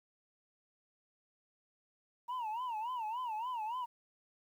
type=tone with vibrato; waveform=sine; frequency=932.3 Hz; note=A#5; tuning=in tune; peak=-33 dBFS; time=2.28-3.86 s; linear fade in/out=20 ms; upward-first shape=sine; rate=3.5 Hz; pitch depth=160 cents each way; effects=tanh soft clip ceiling -35 dBFS + 11-bit